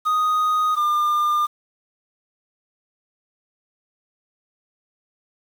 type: tone pair in turn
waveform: triangle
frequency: 1244.5 / 1202.8 Hz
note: D#6 / D6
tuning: 0 / +41 cents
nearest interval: minor second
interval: 59 cents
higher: first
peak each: -15 dBFS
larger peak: neither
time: 0.05-0.76 / 0.76-1.47 s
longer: neither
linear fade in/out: 20 ms
effects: 7-bit